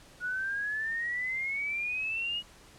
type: exponential sweep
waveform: sine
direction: up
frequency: 1450 to 2910 Hz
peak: -30 dBFS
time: 0.2-2.43 s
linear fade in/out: 50 ms
effects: pink hiss -55 dBFS RMS until 2.78 s + low-pass 10000 Hz 12 dB/octave